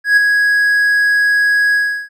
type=tone with ADSR envelope; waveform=triangle; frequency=1661.2 Hz; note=G#6; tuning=in tune; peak=-3 dBFS; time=0.04-2.09 s; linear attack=130 ms; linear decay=10 ms; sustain=-5 dB; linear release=350 ms; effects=none